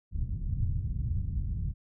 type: low-pass noise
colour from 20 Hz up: white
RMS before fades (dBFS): -31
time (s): 0.11-1.74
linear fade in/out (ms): 50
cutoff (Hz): 120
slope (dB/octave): 24
effects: none